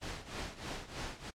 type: noise with tremolo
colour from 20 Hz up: pink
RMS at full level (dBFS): -39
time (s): 0.01-1.31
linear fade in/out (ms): 20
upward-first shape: triangle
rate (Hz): 3.2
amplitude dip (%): 85
effects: low-pass 6000 Hz 12 dB/octave + AAC 64 kbps